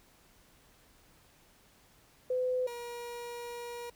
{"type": "tone pair in turn", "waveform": ["sine", "30% pulse"], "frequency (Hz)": [506, 477.6], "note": ["B4", "A#4"], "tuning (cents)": [42, 42], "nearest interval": "minor second", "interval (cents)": 100, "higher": "first", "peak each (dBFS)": [-28, -37], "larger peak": "first", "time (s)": [[2.3, 2.67], [2.67, 3.9]], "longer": "second", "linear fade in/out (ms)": 5, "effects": ["pink hiss -63 dBFS RMS until 3.95 s"]}